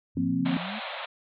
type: exponential sweep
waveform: sine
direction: up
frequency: 91.9 to 227.1 Hz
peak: -35 dBFS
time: 0.15-0.8 s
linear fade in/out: 20 ms
type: chord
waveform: sine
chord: F suspended fourth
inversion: none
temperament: equal with one note detuned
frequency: 174.61 / 233.1 / 263.3 Hz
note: F3 / Bb3 / C4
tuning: 0 / 0 / +11 cents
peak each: -29 / -31 / -26 dBFS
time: 0.17-0.57 s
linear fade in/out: 2 ms
type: band-pass noise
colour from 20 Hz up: pink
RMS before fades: -36 dBFS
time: 0.45-1.06 s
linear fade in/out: 10 ms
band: 540 to 4000 Hz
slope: 96 dB/octave
effects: none